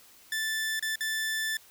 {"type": "tone with dropouts", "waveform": "sawtooth", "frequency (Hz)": 1760, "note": "A6", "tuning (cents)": 0, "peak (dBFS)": -25, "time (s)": [0.32, 1.57], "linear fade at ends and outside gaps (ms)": 2, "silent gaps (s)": [[0.795, 0.825], [0.957, 1.007]], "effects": ["white hiss -56 dBFS RMS until 1.7 s"]}